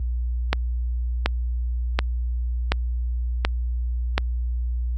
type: click train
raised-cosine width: 0.3 ms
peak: -3 dBFS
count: 6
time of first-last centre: 0.53-4.18 s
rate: 1.37 Hz
effects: added 60 Hz sine -19 dBFS peak until 4.97 s + high-pass 60 Hz 12 dB/octave